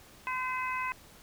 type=harmonic tone; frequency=511 Hz; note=C5; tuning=41 cents flat; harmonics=2 / 3 / 4 / 5; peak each=-33 / -40 / -38 / -38 dBFS; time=0.27-0.92 s; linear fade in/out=0 ms; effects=pink hiss -55 dBFS RMS until 1.22 s